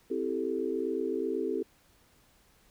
sine chord, A minor seventh, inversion first, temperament equal, 261.6 / 329.6 / 392 / 440 Hz, C4 / E4 / G4 / A4, 0 / 0 / 0 / 0 cents, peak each -36 / -35 / -33 / -34 dBFS, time 0.1-1.63 s, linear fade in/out 10 ms, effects pink hiss -64 dBFS RMS until 2.7 s

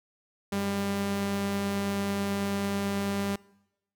sawtooth tone pair together, 95.12 / 199.4 Hz, F#2 / G3, +48 / +30 cents, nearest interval octave + minor second, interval 1282 cents, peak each -35 / -24 dBFS, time 0.52-3.36 s, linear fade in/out 5 ms, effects noise-tail reverb RT60 0.9 s tail -23 dB re dry

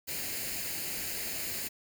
white noise with comb filter, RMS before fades -36 dBFS, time 0.07-1.69 s, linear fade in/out 20 ms, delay 0.43 ms, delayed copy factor +0.6, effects none

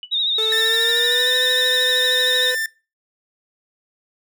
sine tone with exponential decay, 2960 Hz, F#7, in tune, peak -26 dBFS, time 0.03-0.13 s, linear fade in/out 1 ms, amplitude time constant 20 ms
sine tone with vibrato, 3729 Hz, A#7, in tune, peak -17 dBFS, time 0.11-2.52 s, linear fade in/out 20 ms, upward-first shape triangle, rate 13 Hz, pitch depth 76 cents each way
45% pulse tone with pitch glide, 440 to 502.5 Hz, A4 to B4, 0 to +30 cents, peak -24 dBFS, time 0.38-2.55 s, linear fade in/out 5 ms, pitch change +230 cents, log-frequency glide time 0.54-1.34 s
45% pulse tone, 1784 Hz, A6, 23 cents sharp, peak -20 dBFS, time 0.52-2.66 s, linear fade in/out 2 ms
effects noise-tail reverb RT60 0.3 s tail -23 dB re dry

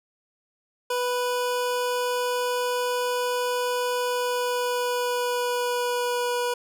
25% pulse tone with pitch glide, 493.4 to 487.5 Hz, B4 to B4, -2 to -23 cents, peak -20 dBFS, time 0.9-6.54 s, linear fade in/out 5 ms, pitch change -21 cents, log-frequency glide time 4-6.35 s, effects none

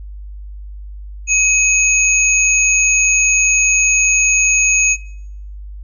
sine tone pair together, 2538 / 6655 Hz, D#7 / G#8, +34 / +3 cents, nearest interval octave + perfect fourth, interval 1669 cents, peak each -13 dBFS, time 1.27-4.97 s, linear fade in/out 50 ms, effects noise-tail reverb RT60 0.7 s tail -22 dB re dry + added 50 Hz sine -28 dBFS peak until 5.83 s

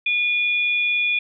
sine tone pair together, 2439 / 3449 Hz, D#7 / A7, -35 / -35 cents, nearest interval tritone, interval 600 cents, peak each -18 / -28 dBFS, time 0.06-1.19 s, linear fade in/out 5 ms, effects none

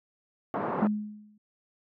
white band-pass noise, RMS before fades -31 dBFS, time 0.54-0.87 s, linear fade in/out 0 ms, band 150 to 1100 Hz, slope 24 dB/octave
sine tone with exponential decay, 210.4 Hz, G#3, 23 cents sharp, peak -19 dBFS, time 0.82-1.38 s, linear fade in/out 5 ms, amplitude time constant 120 ms
effects none

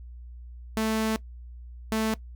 sawtooth tone bursts at uneven times, 220 Hz, A3, in tune, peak -20 dBFS, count 2, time 0.77-1.16 / 1.92-2.14 s, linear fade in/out 0 ms, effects noise-tail reverb RT60 0.1 s tail -19 dB re dry + added 60 Hz sine -40 dBFS peak until 2.35 s

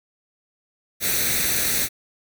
white noise with comb filter, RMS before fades -22 dBFS, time 1-1.89 s, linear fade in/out 50 ms, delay 0.49 ms, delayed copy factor +0.65, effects none

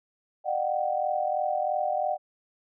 sine tone cluster, 605 / 723 / 766 Hz, D#5 / F#5 / G5, -49 / -40 / -40 cents, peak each -29 dBFS, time 0.44-2.18 s, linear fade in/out 50 ms, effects none

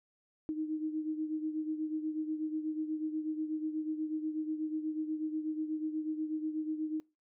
sine beating tone pair, 309.7 / 317.9 Hz, D#4 / D#4, -8 / +37 cents, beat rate 8.2 Hz, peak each -34 / -40 dBFS, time 0.49-7 s, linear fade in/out 0 ms, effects noise-tail reverb RT60 0.3 s tail -25 dB re dry

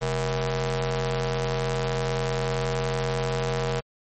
sawtooth ring-modulated tone, 171.1 Hz, F3, 35 cents flat, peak -17 dBFS, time 0.01-3.81 s, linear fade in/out 20 ms, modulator 302 Hz, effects MP3 32 kbps

